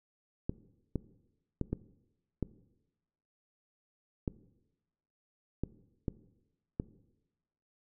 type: clicks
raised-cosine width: 3 ms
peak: -19 dBFS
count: 9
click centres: 0.495 / 0.957 / 1.613 / 1.73 / 2.427 / 4.278 / 5.636 / 6.082 / 6.799 s
effects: noise-tail reverb RT60 1.0 s tail -18 dB re dry